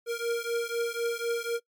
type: beating tone pair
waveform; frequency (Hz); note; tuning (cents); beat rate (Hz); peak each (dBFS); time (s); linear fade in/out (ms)
square; 466.2 / 470.2; A#4 / A#4; 0 / +15; 4; -31 / -32; 0.06-1.6; 50
effects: noise-tail reverb RT60 0.1 s tail -23 dB re dry + MP3 96 kbps